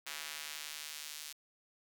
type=tone with high-pass filter sweep; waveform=square; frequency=75.5 Hz; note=D2; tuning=48 cents sharp; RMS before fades=-45 dBFS; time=0.06-1.33 s; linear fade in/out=10 ms; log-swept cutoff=2000 to 4100 Hz; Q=0.74; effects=none